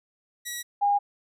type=tone pair in turn; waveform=10% pulse / sine; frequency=1928 / 812 Hz; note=B6 / G#5; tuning=-42 / -39 cents; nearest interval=octave + minor third; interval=1497 cents; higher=first; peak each=-23 / -19 dBFS; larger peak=second; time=0.45-0.63 / 0.81-0.99 s; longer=neither; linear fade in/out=20 ms; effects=none